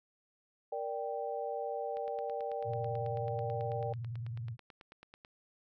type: chord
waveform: sine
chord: G minor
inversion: first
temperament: equal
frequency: 466.2 / 587.3 / 784 Hz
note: Bb4 / D5 / G5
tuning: 0 / 0 / 0 cents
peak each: -39 / -39 / -39 dBFS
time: 0.72-3.93 s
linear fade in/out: 5 ms
type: click train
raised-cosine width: 0.3 ms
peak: -36 dBFS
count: 31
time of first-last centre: 1.97-5.249 s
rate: 9.15 Hz
type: tone with vibrato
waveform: sine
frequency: 116.54 Hz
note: A#2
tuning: in tune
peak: -37 dBFS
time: 2.64-4.57 s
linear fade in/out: 50 ms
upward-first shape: sine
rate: 19 Hz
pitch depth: 140 cents each way
effects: none